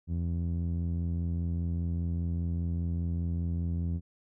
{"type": "tone with low-pass filter", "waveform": "sawtooth", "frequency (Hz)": 85, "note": "F2", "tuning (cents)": -46, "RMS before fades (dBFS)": -31, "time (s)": [0.07, 4.01], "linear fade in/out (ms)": 50, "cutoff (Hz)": 190, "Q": 1.2, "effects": []}